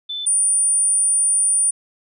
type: tone pair in turn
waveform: sine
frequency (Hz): 3520 / 9349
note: A7 / D9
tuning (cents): 0 / -9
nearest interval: octave + perfect fourth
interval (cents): 1691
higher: second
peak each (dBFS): -24 / -14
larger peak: second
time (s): 0.09-0.26 / 0.26-1.71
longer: second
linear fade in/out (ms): 10
effects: none